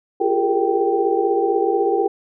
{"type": "tone cluster", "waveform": "sine", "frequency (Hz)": [346.4, 396.9, 413, 461.4, 782], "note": ["F4", "G4", "G#4", "A#4", "G5"], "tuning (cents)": [-14, 22, -10, -18, -4], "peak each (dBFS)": -22, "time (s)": [0.2, 2.08], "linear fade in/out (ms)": 10, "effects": []}